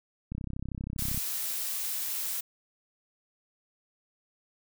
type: click train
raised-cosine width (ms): 5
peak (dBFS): -23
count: 29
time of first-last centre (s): 0.32-1.176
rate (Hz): 32.7
type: noise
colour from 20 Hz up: blue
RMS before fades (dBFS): -33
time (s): 0.98-2.41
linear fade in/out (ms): 10
effects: none